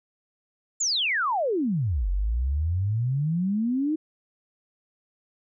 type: exponential two-way sweep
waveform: sine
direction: down then up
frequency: 7380 to 44.47 to 320.7 Hz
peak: -22 dBFS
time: 0.8-3.96 s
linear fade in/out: 10 ms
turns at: 2.09 s
effects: none